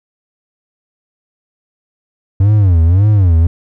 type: tone with vibrato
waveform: triangle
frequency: 93.1 Hz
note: F#2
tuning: 11 cents sharp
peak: -4 dBFS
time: 2.4-3.47 s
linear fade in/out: 5 ms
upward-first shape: sine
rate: 1.8 Hz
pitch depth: 240 cents each way
effects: none